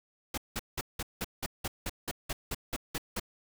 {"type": "noise bursts", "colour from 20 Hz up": "pink", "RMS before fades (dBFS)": -34, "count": 14, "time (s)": [0.34, 3.198], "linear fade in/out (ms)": 5, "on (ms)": 37, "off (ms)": 180, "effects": []}